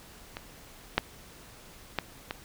clicks, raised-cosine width 0.3 ms, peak -20 / -6 / -11 / -16 dBFS, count 4, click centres 0.369 / 0.98 / 1.987 / 2.309 s, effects pink hiss -51 dBFS RMS until 2.44 s

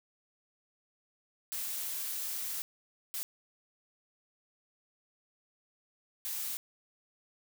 blue noise bursts at uneven times, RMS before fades -37 dBFS, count 3, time 1.52-2.62 / 3.14-3.23 / 6.25-6.57 s, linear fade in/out 0 ms, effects none

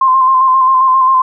sine tone with vibrato, 1046.5 Hz, C6, in tune, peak -6 dBFS, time 0.01-1.22 s, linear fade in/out 5 ms, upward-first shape square, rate 7.5 Hz, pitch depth 26 cents each way, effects none

